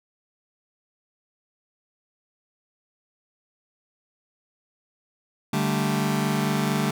sawtooth chord, D suspended fourth, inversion none, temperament just, 146.83 / 195.78 / 220.2 Hz, D3 / G3 / A3, 0 / -2 / +2 cents, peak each -22 dBFS, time 5.53-6.91 s, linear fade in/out 5 ms, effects none

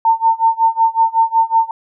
sine tone with tremolo, 904 Hz, A5, 47 cents sharp, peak -7 dBFS, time 0.05-1.71 s, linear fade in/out 2 ms, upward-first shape sine, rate 5.4 Hz, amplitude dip 95%, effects none

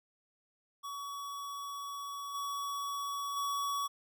square tone with level steps, 1129 Hz, C#6, 31 cents sharp, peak -40 / -36 / -33 dBFS, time 0.83-3.88 s, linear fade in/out 20 ms, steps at 2.34 / 3.36 s, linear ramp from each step 10 ms, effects none

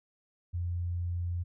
sine tone, 87.31 Hz, F2, in tune, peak -30 dBFS, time 0.53-1.44 s, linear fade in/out 20 ms, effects none

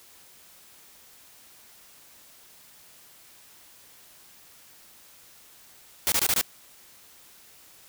white noise bursts, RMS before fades -23 dBFS, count 5, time 6.07-6.412 s, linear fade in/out 0 ms, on 50 ms, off 23 ms, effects white hiss -53 dBFS RMS until 7.88 s

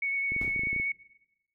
sine tone with vibrato, 2217 Hz, C#7, in tune, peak -27 dBFS, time 0.02-0.92 s, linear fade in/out 5 ms, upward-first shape sine, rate 9.6 Hz, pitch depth 13 cents each way
clicks, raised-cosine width 3 ms, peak -27 dBFS, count 12, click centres 0.32 / 0.364 / 0.415 / 0.447 / 0.479 / 0.562 / 0.594 / 0.635 / 0.671 / 0.73 / 0.763 / 0.799 s
brown noise with exponential decay, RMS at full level -35 dBFS, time 0.41-0.71 s, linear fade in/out 2 ms, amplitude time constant 64 ms
effects noise-tail reverb RT60 1.0 s tail -23 dB re dry

